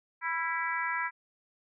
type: harmonic tone with a mistuned harmonic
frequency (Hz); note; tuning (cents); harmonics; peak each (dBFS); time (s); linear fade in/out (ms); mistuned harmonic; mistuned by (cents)
328.9; E4; -4; 3 / 4 / 5 / 6 / 7; -34 / -37 / -35 / -35 / -39; 0.21-1.11; 50; 4; +33
effects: none